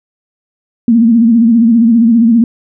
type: tone with vibrato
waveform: sine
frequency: 230.3 Hz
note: A#3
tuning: 21 cents flat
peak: -4 dBFS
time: 0.88-2.44 s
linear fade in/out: 2 ms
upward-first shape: sine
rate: 15 Hz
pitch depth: 81 cents each way
effects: none